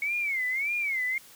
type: tone with vibrato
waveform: sine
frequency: 2198 Hz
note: C#7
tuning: 15 cents flat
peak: -26 dBFS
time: 0.02-1.18 s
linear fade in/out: 2 ms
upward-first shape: sine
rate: 1.7 Hz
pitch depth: 170 cents each way
effects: white hiss -52 dBFS RMS until 1.35 s